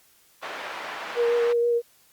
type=band-pass noise; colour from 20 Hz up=pink; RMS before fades=-35 dBFS; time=0.42-1.53 s; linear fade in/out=10 ms; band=720 to 2300 Hz; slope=12 dB/octave
type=tone with vibrato; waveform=sine; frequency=473.8 Hz; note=A#4; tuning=28 cents sharp; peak=-19 dBFS; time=1.15-1.82 s; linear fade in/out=50 ms; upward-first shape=triangle; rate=6.2 Hz; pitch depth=18 cents each way
effects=white hiss -59 dBFS RMS until 2.12 s + Opus 48 kbps